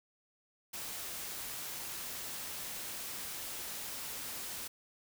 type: noise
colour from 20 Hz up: white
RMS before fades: -42 dBFS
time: 0.73-4.68 s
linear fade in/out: 10 ms
effects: none